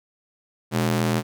sawtooth ring-modulated tone, 164.81 Hz, E3, in tune, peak -13 dBFS, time 0.71-1.23 s, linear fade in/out 50 ms, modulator 43.2 Hz, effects none

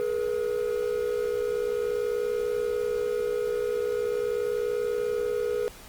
triangle tone pair together, 421.6 / 482 Hz, G#4 / B4, +26 / -42 cents, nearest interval major second, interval 232 cents, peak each -26 dBFS, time 0-5.68 s, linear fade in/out 0 ms, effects pink hiss -47 dBFS RMS until 5.88 s + Opus 24 kbps

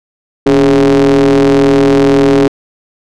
square ring-modulated tone, 65.41 Hz, C2, in tune, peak -3 dBFS, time 0.46-2.48 s, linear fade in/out 5 ms, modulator 348 Hz, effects low-pass 6000 Hz 12 dB/octave

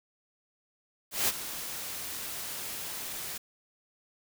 white noise with ADSR envelope, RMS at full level -25 dBFS, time 1.11-3.38 s, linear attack 170 ms, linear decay 33 ms, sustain -13 dB, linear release 8 ms, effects none

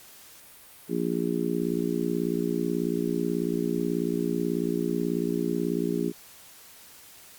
harmonic tone, 58.27 Hz, A#1, in tune, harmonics 3 / 4 / 5 / 6 / 7, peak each -31 / -31 / -31 / -31 / -31 dBFS, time 0.88-6.13 s, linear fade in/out 50 ms, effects white hiss -50 dBFS RMS until 7.38 s + Opus 48 kbps

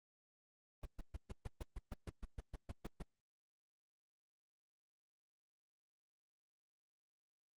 brown noise bursts, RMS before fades -43 dBFS, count 15, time 0.83-3.025 s, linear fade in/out 5 ms, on 25 ms, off 130 ms, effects Opus 24 kbps

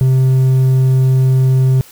sine tone with hard clipping, 130.81 Hz, C3, in tune, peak -9 dBFS, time 0.01-1.81 s, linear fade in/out 0 ms, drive 3 dB, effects white hiss -41 dBFS RMS until 1.91 s

